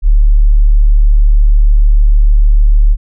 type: tone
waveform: sine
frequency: 36.71 Hz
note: D1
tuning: in tune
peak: -3 dBFS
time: 0.02-2.97 s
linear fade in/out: 50 ms
effects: none